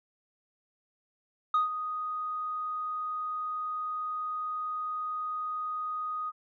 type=tone with ADSR envelope; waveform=sine; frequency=1244.5 Hz; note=D#6; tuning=in tune; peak=-19 dBFS; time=1.54-6.32 s; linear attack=4 ms; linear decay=140 ms; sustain=-12 dB; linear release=36 ms; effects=tanh soft clip ceiling -20 dBFS